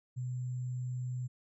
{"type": "tone with sample-and-hold", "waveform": "sine", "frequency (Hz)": 125.8, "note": "B2", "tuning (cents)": 32, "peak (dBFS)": -34, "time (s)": [0.16, 1.28], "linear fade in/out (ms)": 20, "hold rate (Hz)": 7350, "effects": ["resampled to 24000 Hz"]}